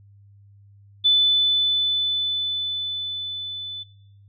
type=tone with level ramp; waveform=sine; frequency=3500 Hz; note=A7; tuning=10 cents flat; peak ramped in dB=-13 to -30 dBFS; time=1.04-3.84 s; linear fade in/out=20 ms; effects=noise-tail reverb RT60 0.7 s tail -19 dB re dry + added 100 Hz sine -48 dBFS peak until 4.28 s